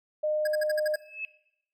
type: tone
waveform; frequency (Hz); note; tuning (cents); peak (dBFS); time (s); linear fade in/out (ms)
sine; 610; D#5; -34; -24; 0.23-0.96; 10
type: tone bursts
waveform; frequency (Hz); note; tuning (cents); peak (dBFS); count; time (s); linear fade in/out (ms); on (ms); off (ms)
square; 1645; G#6; -17; -30; 7; 0.45-0.96; 5; 24; 57
type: tone with exponential growth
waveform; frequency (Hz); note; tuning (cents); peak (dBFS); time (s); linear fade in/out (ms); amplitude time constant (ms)
sine; 2600; E7; -24; -28; 0.96-1.25; 1; 63
effects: noise-tail reverb RT60 0.8 s tail -18 dB re dry + MP3 96 kbps